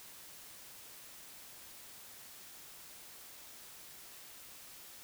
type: silence
effects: white hiss -53 dBFS RMS until 5.03 s